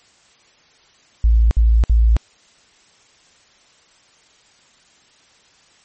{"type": "tone bursts", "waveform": "sine", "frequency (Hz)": 56.2, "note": "A1", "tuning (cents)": 37, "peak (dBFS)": -9, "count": 3, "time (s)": [1.24, 2.166], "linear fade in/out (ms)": 0, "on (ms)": 270, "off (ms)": 58, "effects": ["white hiss -53 dBFS RMS until 5.84 s", "MP3 32 kbps"]}